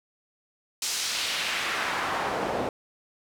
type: noise with band-pass filter sweep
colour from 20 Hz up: pink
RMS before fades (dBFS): -29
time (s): 0.82-2.69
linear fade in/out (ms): 2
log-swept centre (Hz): 6500 to 500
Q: 1.1
effects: none